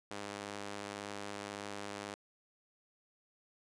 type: tone with high-pass filter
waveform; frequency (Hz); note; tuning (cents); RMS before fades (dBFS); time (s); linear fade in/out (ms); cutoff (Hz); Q
sawtooth; 101.8; G#2; -34; -44; 0.11-2.14; 0; 330; 0.59
effects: resampled to 22050 Hz